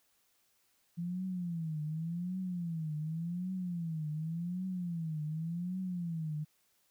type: tone with vibrato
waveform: sine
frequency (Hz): 168.4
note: E3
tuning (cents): +37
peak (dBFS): -34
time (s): 0.97-6.45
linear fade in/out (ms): 20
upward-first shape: triangle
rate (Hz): 0.88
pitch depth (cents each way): 200
effects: white hiss -73 dBFS RMS until 6.9 s